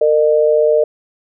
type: tone pair together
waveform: sine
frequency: 457.5 / 607 Hz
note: A#4 / D#5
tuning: -32 / -43 cents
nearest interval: perfect fourth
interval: 489 cents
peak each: -12 dBFS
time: 0.01-0.84 s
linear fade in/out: 5 ms
effects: none